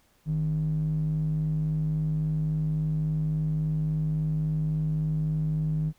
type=tone with band-pass filter; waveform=square; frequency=51.8 Hz; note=G#1; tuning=4 cents flat; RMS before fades=-27 dBFS; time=0.25-5.93 s; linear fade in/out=50 ms; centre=150 Hz; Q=5.7; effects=pink hiss -65 dBFS RMS until 5.98 s